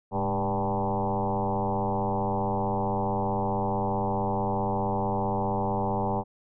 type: tone with frequency modulation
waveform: sine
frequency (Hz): 492.3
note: B4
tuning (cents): -6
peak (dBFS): -24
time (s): 0.11-6.24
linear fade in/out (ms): 50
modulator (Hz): 95.4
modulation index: 4.7
effects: none